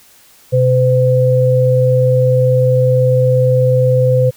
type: tone pair together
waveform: sine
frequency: 127.4 / 509.6 Hz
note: C3 / C5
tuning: -46 / -46 cents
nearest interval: 2 octaves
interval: 2400 cents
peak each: -11 dBFS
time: 0.52-4.31 s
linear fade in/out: 20 ms
effects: white hiss -46 dBFS RMS until 4.36 s